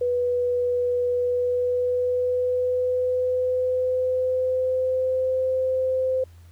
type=tone with pitch glide; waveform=sine; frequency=491.2 to 518 Hz; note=B4 to C5; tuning=-9 to -17 cents; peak=-20 dBFS; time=0.01-6.24 s; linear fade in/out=5 ms; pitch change=+92 cents; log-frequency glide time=1.1-5.47 s; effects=added 85 Hz sine -45 dBFS peak until 6.51 s + pink hiss -60 dBFS RMS until 6.51 s